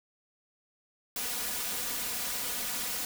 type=noise with comb filter; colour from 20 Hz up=white; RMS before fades=-34 dBFS; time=1.16-3.05 s; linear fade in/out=2 ms; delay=4.1 ms; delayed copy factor=+0.7; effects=none